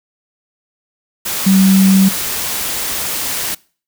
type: tone in noise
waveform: sine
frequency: 192 Hz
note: G3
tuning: 36 cents flat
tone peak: -7 dBFS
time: 1.46-2.09 s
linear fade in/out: 10 ms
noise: white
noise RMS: -20 dBFS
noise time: 1.25-3.55 s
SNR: +10 dB
effects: noise-tail reverb RT60 0.4 s tail -23 dB re dry